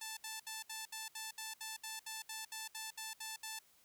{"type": "tone bursts", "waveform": "5% pulse", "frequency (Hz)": 880, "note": "A5", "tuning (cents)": 0, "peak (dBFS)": -31, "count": 16, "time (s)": [0.01, 3.59], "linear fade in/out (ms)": 5, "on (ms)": 160, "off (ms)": 68, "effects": ["white hiss -69 dBFS RMS until 3.84 s"]}